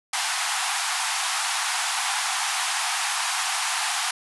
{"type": "band-pass noise", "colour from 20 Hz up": "pink", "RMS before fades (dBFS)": -26, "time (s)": [0.13, 4.11], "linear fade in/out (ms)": 5, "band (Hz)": [720, 11000], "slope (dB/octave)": 96, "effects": []}